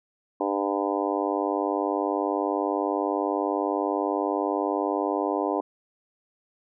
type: harmonic tone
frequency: 100 Hz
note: G2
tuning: 35 cents sharp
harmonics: 3 / 4 / 5 / 6 / 7 / 8 / 9 / 10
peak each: -29 / -30 / -31 / -32 / -32 / -33 / -34 / -34 dBFS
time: 0.4-5.61 s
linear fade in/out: 5 ms
effects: none